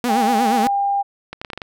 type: tone with vibrato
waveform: sawtooth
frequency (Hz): 230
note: A#3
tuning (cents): -23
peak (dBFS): -14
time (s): 0.04-0.67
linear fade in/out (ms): 0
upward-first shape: sine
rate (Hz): 8.4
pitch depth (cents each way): 140
type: tone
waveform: sine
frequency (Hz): 800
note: G5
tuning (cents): +35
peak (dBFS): -16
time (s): 0.08-1.03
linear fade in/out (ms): 20
type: clicks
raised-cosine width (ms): 0.3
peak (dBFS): -14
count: 7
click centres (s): 1.33 / 1.415 / 1.448 / 1.502 / 1.533 / 1.576 / 1.618
effects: none